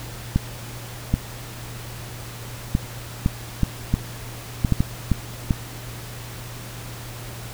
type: clicks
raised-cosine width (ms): 5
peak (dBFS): -5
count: 11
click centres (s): 0.36 / 1.14 / 2.751 / 3.261 / 3.633 / 3.94 / 4.648 / 4.723 / 4.805 / 5.117 / 5.508
effects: added 118 Hz sine -36 dBFS peak until 7.53 s + pink hiss -38 dBFS RMS until 7.53 s